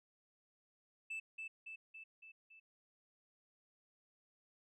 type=tone with echo; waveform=sine; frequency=2637 Hz; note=E7; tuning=in tune; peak=-38 dBFS; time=1.1-1.2 s; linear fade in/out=10 ms; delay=280 ms; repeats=5; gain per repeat=-4 dB; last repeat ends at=2.6 s; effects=tanh soft clip ceiling -40 dBFS